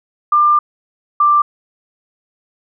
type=tone pair in turn; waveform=sine; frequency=1194 / 1180.3 Hz; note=D6 / D6; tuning=+28 / +8 cents; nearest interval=unison; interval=20 cents; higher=first; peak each=-8 dBFS; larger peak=neither; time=0.32-0.59 / 1.2-1.42 s; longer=first; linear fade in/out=5 ms; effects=none